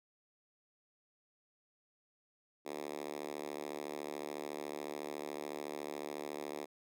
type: tone with high-pass filter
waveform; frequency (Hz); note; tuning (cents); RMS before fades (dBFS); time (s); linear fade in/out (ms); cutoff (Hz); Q
5% pulse; 73.9; D2; +11; -43; 2.65-6.66; 20; 340; 1.8
effects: none